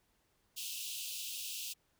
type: high-pass noise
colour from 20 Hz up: pink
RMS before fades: -42 dBFS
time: 0.56-1.74 s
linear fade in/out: 20 ms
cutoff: 2600 Hz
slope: 96 dB/octave
effects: pink hiss -75 dBFS RMS until 1.99 s